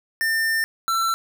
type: tone pair in turn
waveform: square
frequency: 1800 / 1342.8 Hz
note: A6 / E6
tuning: +39 / +32 cents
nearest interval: perfect fourth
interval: 507 cents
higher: first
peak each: -20 dBFS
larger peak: neither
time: 0.21-0.64 / 0.88-1.14 s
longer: first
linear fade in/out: 0 ms
effects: none